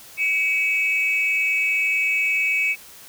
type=tone pair together; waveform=sine; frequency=2259 / 2588 Hz; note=C#7 / E7; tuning=+32 / -32 cents; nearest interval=major second; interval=236 cents; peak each=-20 / -20 dBFS; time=0.17-2.76 s; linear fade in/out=50 ms; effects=tanh soft clip ceiling -12 dBFS + white hiss -44 dBFS RMS until 3.08 s